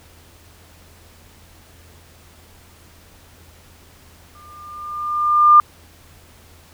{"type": "tone with exponential growth", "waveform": "sine", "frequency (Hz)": 1200, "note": "D6", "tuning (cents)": 37, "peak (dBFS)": -4, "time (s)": [4.35, 5.6], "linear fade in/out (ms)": 1, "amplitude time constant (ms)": 270, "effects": ["added 83 Hz sine -49 dBFS peak until 6.73 s", "pink hiss -49 dBFS RMS until 6.73 s"]}